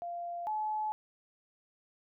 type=tone pair in turn; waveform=sine; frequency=693 / 857.5 Hz; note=F5 / A5; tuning=-14 / -45 cents; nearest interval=major third; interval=369 cents; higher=second; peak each=-36 / -31 dBFS; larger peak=second; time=0.02-0.47 / 0.47-0.92 s; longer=neither; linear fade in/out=0 ms; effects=none